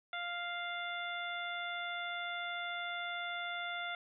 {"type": "harmonic tone", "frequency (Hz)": 698.5, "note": "F5", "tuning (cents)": 0, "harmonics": [1, 2, 3, 4, 5], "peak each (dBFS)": [-43, -41, -43, -52, -45], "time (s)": [0.13, 3.95], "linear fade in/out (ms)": 2, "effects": []}